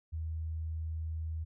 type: tone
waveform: sine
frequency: 80 Hz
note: D#2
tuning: 49 cents sharp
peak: -34 dBFS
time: 0.12-1.45 s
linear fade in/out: 20 ms
effects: none